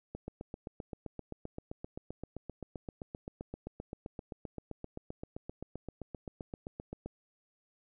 click train, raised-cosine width 2 ms, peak -27 dBFS, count 54, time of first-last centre 0.15-7.06 s, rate 7.67 Hz, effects none

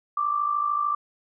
sine tone with amplitude modulation, 1174.7 Hz, D6, in tune, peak -19 dBFS, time 0.17-0.95 s, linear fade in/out 5 ms, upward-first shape sine, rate 53.4 Hz, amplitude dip 65%, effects none

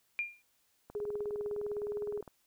sine tone with exponential decay, 2400 Hz, D7, 37 cents sharp, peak -28 dBFS, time 0.19-0.42 s, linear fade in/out 0 ms, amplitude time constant 49 ms
click train, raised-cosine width 1 ms, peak -34 dBFS, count 28, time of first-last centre 0.9-2.278 s, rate 19.6 Hz
sine tone with tremolo, 414.6 Hz, G#4, 3 cents flat, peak -32 dBFS, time 0.95-2.21 s, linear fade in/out 5 ms, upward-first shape sine, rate 16 Hz, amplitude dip 45%
effects white hiss -73 dBFS RMS until 2.46 s

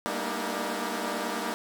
10% pulse tone cluster, 198.5 / 229.9 / 239 / 296.8 / 320.3 Hz, G3 / A#3 / A#3 / D4 / E4, +22 / -24 / +43 / +18 / -50 cents, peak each -28 dBFS, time 0.06-1.54 s, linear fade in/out 0 ms, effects none

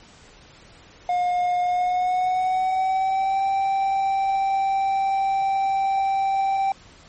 triangle tone with pitch glide, 715 to 779.7 Hz, F5 to G5, +41 to -10 cents, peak -17 dBFS, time 1.09-6.72 s, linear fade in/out 2 ms, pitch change +149 cents, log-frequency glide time 1.64-3.43 s, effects pink hiss -49 dBFS RMS until 7.08 s + MP3 32 kbps

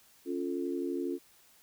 sine chord, Db augmented, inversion none, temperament equal, 277.2 / 349.2 / 440 Hz, Db4 / F4 / A4, 0 / 0 / 0 cents, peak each -35 / -34 / -40 dBFS, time 0.25-1.19 s, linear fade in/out 50 ms, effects white hiss -62 dBFS RMS until 1.62 s

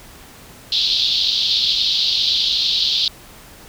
pink band-pass noise, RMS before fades -18 dBFS, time 0.72-3.08 s, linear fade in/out 2 ms, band 3400 to 4500 Hz, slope 48 dB/octave, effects pink hiss -42 dBFS RMS until 3.68 s

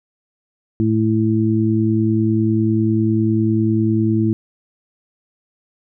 harmonic tone, 110 Hz, A2, in tune, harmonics 1 / 2 / 3, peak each -18 / -18 / -18 dBFS, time 0.8-4.33 s, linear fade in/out 0 ms, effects none

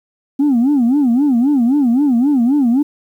sine tone with vibrato, 261.6 Hz, C4, in tune, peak -8 dBFS, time 0.39-2.83 s, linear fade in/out 10 ms, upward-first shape sine, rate 3.8 Hz, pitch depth 220 cents each way, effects tanh soft clip ceiling -8 dBFS + 8-bit

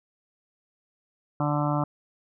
harmonic tone, 147.2 Hz, D3, 4 cents sharp, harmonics 1 / 2 / 4 / 5 / 6 / 7 / 8 / 9, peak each -26 / -29 / -32 / -33 / -34 / -34 / -35 / -36 dBFS, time 1.4-1.84 s, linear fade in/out 2 ms, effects none

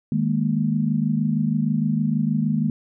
sine chord, D# suspended fourth, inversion none, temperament equal with one note detuned, 155.56 / 206.7 / 233.1 Hz, D#3 / G#3 / A#3, 0 / -8 / 0 cents, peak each -23 dBFS, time 0.12-2.7 s, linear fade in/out 2 ms, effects none

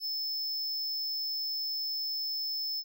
square tone, 5250 Hz, E8, 8 cents flat, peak -32 dBFS, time 0-2.84 s, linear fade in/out 50 ms, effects none

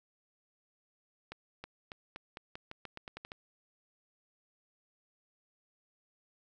accelerating click train, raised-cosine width 0.3 ms, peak -27 dBFS, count 13, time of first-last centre 1.32-3.319 s, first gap 320 ms, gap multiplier 0.87, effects none

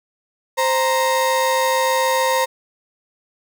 35% pulse tone pair together, 523.2 / 932.3 Hz, C5 / A#5, 0 / 0 cents, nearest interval minor seventh, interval 1000 cents, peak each -17 dBFS, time 0.57-2.46 s, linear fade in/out 20 ms, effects none

